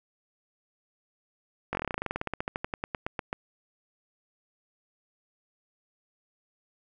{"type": "slowing click train", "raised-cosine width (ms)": 0.5, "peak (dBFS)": -15, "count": 27, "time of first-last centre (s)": [1.73, 3.329], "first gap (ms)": 20, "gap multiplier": 1.08, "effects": []}